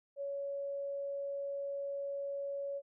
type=tone; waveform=sine; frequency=560 Hz; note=C#5; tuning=18 cents sharp; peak=-36 dBFS; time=0.16-2.82 s; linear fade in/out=50 ms; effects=none